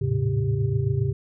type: tone cluster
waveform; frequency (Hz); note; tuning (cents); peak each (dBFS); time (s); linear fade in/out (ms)
sine; 80.2 / 108 / 116 / 134.7 / 395; E2 / A2 / A#2 / C#3 / G4; -47 / -32 / -8 / -49 / +13; -32 / -24 / -32 / -24 / -31; 0.01-1.13; 10
effects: none